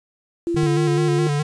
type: tone with pitch glide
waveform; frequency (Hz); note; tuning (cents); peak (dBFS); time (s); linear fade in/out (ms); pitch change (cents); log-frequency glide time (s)
sine; 340 to 350.6; F4 to F4; -46 to +7; -19; 0.47-1.27; 0; +53; 0.66-0.99
type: clicks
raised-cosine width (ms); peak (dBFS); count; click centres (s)
5; -19; 2; 0.546 / 0.633
type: tone with vibrato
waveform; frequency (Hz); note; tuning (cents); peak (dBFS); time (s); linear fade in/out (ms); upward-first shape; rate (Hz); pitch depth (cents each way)
square; 148.4; D3; +18; -19; 0.56-1.43; 10; square; 4.8; 39
effects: resampled to 22050 Hz + 8-bit